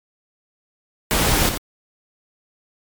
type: noise with echo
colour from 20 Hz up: pink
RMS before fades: -18 dBFS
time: 1.11-1.49 s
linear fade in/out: 0 ms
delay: 85 ms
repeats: 1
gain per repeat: -7 dB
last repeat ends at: 1.575 s
effects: MP3 96 kbps